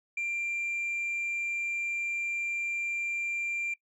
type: tone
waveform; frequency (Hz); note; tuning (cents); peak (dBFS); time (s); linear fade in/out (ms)
sine; 2374; D7; +18; -27; 0.17-3.74; 5
effects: noise-tail reverb RT60 0.1 s tail -24 dB re dry + tanh soft clip ceiling -28 dBFS